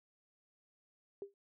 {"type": "tone with exponential decay", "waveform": "sine", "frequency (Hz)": 399.3, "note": "G4", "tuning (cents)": 32, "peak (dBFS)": -37, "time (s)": [1.22, 1.34], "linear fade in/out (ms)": 1, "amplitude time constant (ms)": 24, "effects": []}